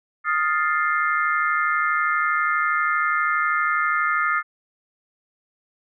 sine chord, F dominant seventh, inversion third, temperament equal with one note detuned, 1244.5 / 1396.9 / 1760 / 2104 Hz, Eb6 / F6 / A6 / C7, 0 / 0 / 0 / +9 cents, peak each -22 / -24 / -26 / -27 dBFS, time 0.24-4.43 s, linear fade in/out 50 ms, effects none

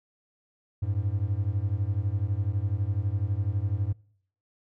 triangle beating tone pair, 94.1 / 106.1 Hz, F#2 / G#2, +30 / +38 cents, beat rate 12 Hz, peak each -26 dBFS, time 0.82-3.93 s, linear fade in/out 10 ms, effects noise-tail reverb RT60 0.6 s tail -23 dB re dry

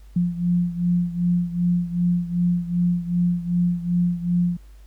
sine beating tone pair, 174.61 / 177.21 Hz, F3 / F3, 0 / +26 cents, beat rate 2.6 Hz, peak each -20 / -24 dBFS, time 0.16-4.57 s, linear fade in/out 5 ms, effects added 50 Hz sine -42 dBFS peak until 4.86 s + pink hiss -60 dBFS RMS until 4.86 s

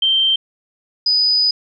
sine tone pair in turn, 3136 / 4978 Hz, G7 / D#8, 0 / 0 cents, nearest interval minor sixth, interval 800 cents, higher second, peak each -12 dBFS, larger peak neither, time 0.02-0.36 / 1.06-1.51 s, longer second, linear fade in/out 5 ms, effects none

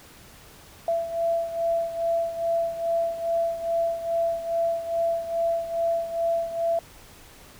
sine beating tone pair, 670 / 672.4 Hz, E5 / E5, +28 / +34 cents, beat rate 2.4 Hz, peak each -24 / -29 dBFS, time 0.88-6.79 s, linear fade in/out 2 ms, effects pink hiss -49 dBFS RMS until 7.59 s

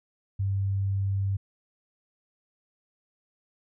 sine tone, 98 Hz, G2, in tune, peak -24 dBFS, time 0.39-1.37 s, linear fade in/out 10 ms, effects none

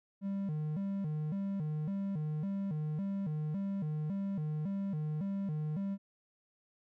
triangle tone with vibrato, 173.5 Hz, F3, 11 cents flat, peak -31 dBFS, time 0.21-5.98 s, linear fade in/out 50 ms, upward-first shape square, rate 1.8 Hz, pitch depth 220 cents each way, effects none

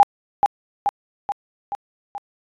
sine tone with echo, 810 Hz, G#5, 43 cents flat, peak -7 dBFS, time 0-0.03 s, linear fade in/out 0 ms, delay 430 ms, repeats 5, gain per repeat -4 dB, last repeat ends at 2.18 s, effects resampled to 24000 Hz

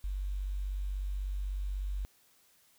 sine tone with quantisation, 48.14 Hz, G1, 31 cents flat, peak -32 dBFS, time 0.04-2.05 s, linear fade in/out 0 ms, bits 10, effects white hiss -66 dBFS RMS until 2.78 s

